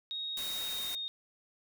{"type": "tone with pitch glide", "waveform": "sine", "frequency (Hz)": [3754, 3704], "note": ["A#7", "A#7"], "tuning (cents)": [11, -12], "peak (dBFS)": -35, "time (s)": [0.11, 1.08], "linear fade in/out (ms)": 0, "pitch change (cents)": -23, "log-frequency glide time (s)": [0.47, 0.92]}
{"type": "noise", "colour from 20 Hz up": "white", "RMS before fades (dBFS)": -42, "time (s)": [0.37, 0.95], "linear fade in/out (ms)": 2}
{"effects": []}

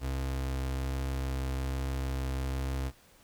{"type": "tone with vibrato", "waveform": "35% pulse", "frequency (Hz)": 66.3, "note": "C2", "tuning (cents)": 23, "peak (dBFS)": -29, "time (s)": [0, 2.92], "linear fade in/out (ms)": 50, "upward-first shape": "triangle", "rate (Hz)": 1.2, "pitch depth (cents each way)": 11, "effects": ["pink hiss -60 dBFS RMS until 3.23 s"]}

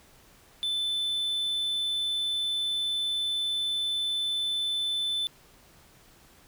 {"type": "tone", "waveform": "triangle", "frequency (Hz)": 3520, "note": "A7", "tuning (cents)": 0, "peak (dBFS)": -25, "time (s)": [0.63, 5.27], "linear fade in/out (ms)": 0, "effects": ["pink hiss -57 dBFS RMS until 6.47 s"]}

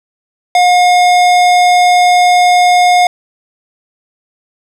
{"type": "tone with hard clipping", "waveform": "sine", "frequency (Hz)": 717, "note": "F5", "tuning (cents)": 45, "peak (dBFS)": -7, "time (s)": [0.55, 3.07], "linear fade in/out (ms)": 2, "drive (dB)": 17, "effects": []}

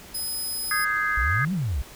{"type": "tone", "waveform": "5% pulse", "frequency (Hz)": 5040, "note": "D#8", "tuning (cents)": 21, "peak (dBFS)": -22, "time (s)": [0.14, 0.85], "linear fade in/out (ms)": 10}
{"type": "chord", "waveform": "sine", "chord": "Ab major seventh", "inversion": "second", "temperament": "just", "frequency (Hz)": [1245.9, 1557.4, 1661.2, 2077], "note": ["Eb6", "G6", "Ab6", "C7"], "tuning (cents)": [2, -12, 0, -13], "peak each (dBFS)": [-27, -30, -25, -30], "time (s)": [0.71, 1.45], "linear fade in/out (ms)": 2}
{"type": "exponential two-way sweep", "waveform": "sine", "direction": "up then down", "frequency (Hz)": [51.91, 200.7, 57.1], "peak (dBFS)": -23, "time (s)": [1.17, 1.82], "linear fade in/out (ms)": 5, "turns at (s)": 1.53}
{"effects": ["pink hiss -45 dBFS RMS until 1.95 s"]}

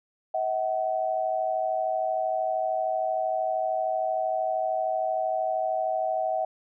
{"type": "tone pair together", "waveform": "sine", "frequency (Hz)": [641, 754], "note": ["E5", "F#5"], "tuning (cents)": [-49, 32], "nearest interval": "minor third", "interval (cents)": 281, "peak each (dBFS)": -27, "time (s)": [0.34, 6.45], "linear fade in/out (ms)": 5, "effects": []}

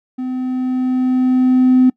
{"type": "tone with level ramp", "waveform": "triangle", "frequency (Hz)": 255.4, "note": "C4", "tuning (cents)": -42, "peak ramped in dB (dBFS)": [-18, -3], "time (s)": [0.18, 1.9], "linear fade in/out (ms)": 10, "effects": ["noise-tail reverb RT60 0.1 s tail -26 dB re dry", "tanh soft clip ceiling -4 dBFS"]}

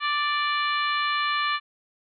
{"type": "harmonic tone", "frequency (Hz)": 587.3, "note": "D5", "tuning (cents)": 0, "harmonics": [2, 3, 4, 5, 6, 7], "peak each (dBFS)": [-25, -29, -31, -33, -35, -36], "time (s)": [0, 1.6], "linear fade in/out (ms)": 50, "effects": []}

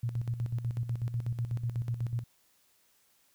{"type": "tone with tremolo", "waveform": "sine", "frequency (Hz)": 118.4, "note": "A#2", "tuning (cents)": 27, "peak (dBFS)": -28, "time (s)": [0.03, 2.24], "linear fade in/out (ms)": 5, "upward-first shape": "square", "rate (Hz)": 8.1, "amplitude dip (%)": 65, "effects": ["white hiss -68 dBFS RMS until 3.34 s"]}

